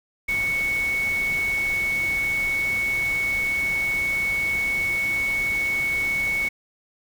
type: tone in noise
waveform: sine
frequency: 2217 Hz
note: C#7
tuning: in tune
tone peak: -21 dBFS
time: 0.28-6.49 s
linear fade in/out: 10 ms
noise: pink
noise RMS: -36 dBFS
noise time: 0.28-6.49 s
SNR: +12 dB
effects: none